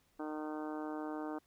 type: harmonic tone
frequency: 153.3 Hz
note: D#3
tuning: 25 cents flat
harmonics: 2 / 3 / 4 / 5 / 6 / 7 / 8 / 9 / 10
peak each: -40 / -47 / -48 / -48 / -50 / -54 / -52 / -58 / -56 dBFS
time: 0.19-1.39 s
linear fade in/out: 10 ms
effects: pink hiss -73 dBFS RMS until 1.46 s